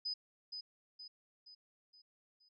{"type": "tone with echo", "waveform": "sine", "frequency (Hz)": 5000, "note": "D#8", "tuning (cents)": 8, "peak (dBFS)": -36, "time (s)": [0.05, 0.14], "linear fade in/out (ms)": 10, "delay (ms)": 470, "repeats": 5, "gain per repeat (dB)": -6, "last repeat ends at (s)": 2.49, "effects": []}